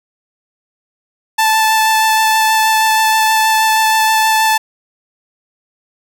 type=tone with vibrato; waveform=sawtooth; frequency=878 Hz; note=A5; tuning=4 cents flat; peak=-6 dBFS; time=1.38-4.58 s; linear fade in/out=10 ms; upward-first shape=sine; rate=6.3 Hz; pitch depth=10 cents each way; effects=none